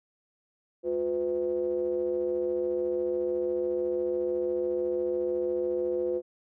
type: ring-modulated tone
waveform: triangle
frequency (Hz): 73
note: D2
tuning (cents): -10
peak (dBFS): -21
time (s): 0.83-6.22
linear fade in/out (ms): 50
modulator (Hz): 431
effects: none